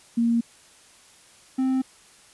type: tone pair in turn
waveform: sine / triangle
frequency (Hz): 233.1 / 261.6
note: A#3 / C4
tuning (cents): 0 / 0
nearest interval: major second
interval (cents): 200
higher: second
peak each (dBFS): -18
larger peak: neither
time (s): 0.17-0.41 / 1.58-1.82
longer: neither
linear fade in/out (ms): 10
effects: white hiss -53 dBFS RMS until 2.33 s + resampled to 24000 Hz